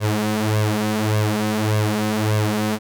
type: tone with flanger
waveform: sawtooth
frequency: 106.9 Hz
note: A2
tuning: 49 cents flat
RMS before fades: -20 dBFS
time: 0-2.79 s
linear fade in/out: 50 ms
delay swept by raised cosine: 1.8 to 5.5 ms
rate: 1.7 Hz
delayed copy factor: +0.8
effects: none